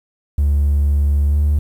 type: tone with pitch glide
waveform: triangle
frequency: 72 to 73.94 Hz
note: D2 to D2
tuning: -34 to +12 cents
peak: -9 dBFS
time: 0.38-1.59 s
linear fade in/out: 5 ms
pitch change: +46 cents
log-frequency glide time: 1.27-1.38 s
effects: tanh soft clip ceiling -7 dBFS + 8-bit